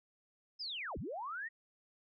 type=linear two-way sweep; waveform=sine; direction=down then up; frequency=5274 to 38.38 to 1924 Hz; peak=-39 dBFS; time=0.59-1.49 s; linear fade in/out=20 ms; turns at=0.98 s; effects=none